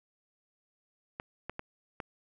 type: clicks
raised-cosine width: 0.5 ms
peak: -22 dBFS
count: 4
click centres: 1.199 / 1.496 / 1.594 / 2.002 s
effects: none